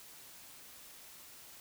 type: silence
effects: white hiss -54 dBFS RMS until 1.6 s